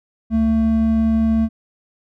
triangle tone pair together, 70.43 / 223.6 Hz, C#2 / A3, +28 / +28 cents, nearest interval octave + minor sixth, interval 2000 cents, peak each -21 / -12 dBFS, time 0.3-1.49 s, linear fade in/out 50 ms, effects none

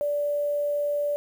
sine tone with quantisation, 582 Hz, D5, 16 cents flat, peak -23 dBFS, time 0.01-1.16 s, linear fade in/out 0 ms, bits 8, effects none

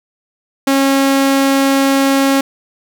sawtooth tone, 272.9 Hz, C#4, 27 cents flat, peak -6 dBFS, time 0.67-2.41 s, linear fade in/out 5 ms, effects none

